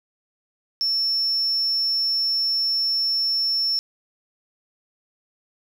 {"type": "tone", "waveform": "triangle", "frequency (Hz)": 5400, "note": "E8", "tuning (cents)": 41, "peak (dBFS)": -17, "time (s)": [0.81, 3.79], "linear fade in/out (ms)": 0, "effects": ["tanh soft clip ceiling -16 dBFS", "8-bit"]}